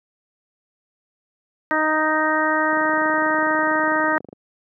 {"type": "harmonic tone", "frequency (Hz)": 311.1, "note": "D#4", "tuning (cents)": 0, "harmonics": [1, 2, 3, 4, 5, 6], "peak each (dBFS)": [-24, -24, -24, -24, -24, -24], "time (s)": [1.71, 4.18], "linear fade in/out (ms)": 0}
{"type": "click train", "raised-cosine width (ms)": 2, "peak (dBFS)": -22, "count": 40, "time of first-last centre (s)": [2.73, 4.328], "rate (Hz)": 24.4}
{"effects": ["high-pass 200 Hz 12 dB/octave"]}